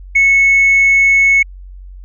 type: tone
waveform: sine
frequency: 2201 Hz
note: C#7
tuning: 13 cents flat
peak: -5 dBFS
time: 0.15-1.43 s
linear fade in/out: 10 ms
effects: tanh soft clip ceiling -4 dBFS + added 46 Hz sine -30 dBFS peak until 2.04 s